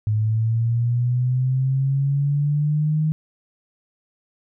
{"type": "linear sweep", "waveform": "sine", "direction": "up", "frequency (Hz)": [106.1, 156.5], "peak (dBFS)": -17, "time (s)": [0.07, 3.12], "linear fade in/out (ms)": 0, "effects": []}